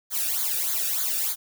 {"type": "noise with flanger", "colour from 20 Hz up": "blue", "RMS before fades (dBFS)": -26, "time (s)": [0.1, 1.36], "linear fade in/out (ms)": 50, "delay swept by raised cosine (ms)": [0.36, 0.99], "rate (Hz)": 3.3, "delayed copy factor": -0.85, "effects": []}